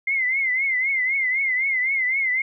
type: tone with vibrato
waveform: sine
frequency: 2093 Hz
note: C7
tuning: in tune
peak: -19 dBFS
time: 0.07-2.42 s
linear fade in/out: 5 ms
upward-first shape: triangle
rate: 3.9 Hz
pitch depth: 110 cents each way
effects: none